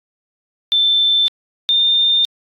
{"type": "tone pair in turn", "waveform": "sine", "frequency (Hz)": [3544, 3614], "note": ["A7", "A7"], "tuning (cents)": [12, 46], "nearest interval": "unison", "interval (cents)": 34, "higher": "second", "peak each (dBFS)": -11, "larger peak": "neither", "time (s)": [[0.72, 1.28], [1.69, 2.25]], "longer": "neither", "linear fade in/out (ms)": 0, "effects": ["AAC 48 kbps"]}